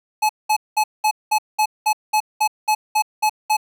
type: tone bursts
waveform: square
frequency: 856 Hz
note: A5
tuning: 48 cents flat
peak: -15 dBFS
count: 13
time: 0.22-3.569 s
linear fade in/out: 10 ms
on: 73 ms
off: 200 ms
effects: none